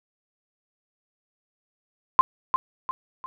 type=tone with echo; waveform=sine; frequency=1046.5 Hz; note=C6; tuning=in tune; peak=-9 dBFS; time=2.19-2.21 s; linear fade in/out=0 ms; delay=350 ms; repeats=3; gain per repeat=-8 dB; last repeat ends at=3.26 s; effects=none